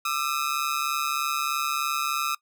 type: ring-modulated tone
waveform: sawtooth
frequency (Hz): 1267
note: D#6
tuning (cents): +31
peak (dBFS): -18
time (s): 0.05-2.35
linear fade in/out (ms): 5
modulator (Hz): 71.6
effects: noise-tail reverb RT60 0.1 s tail -22 dB re dry